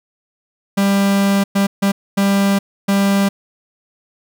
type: tone bursts at uneven times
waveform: 45% pulse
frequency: 198.1 Hz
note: G3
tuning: 18 cents sharp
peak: -12 dBFS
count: 5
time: 0.77-1.44 / 1.55-1.67 / 1.82-1.92 / 2.17-2.59 / 2.88-3.29 s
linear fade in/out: 10 ms
effects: none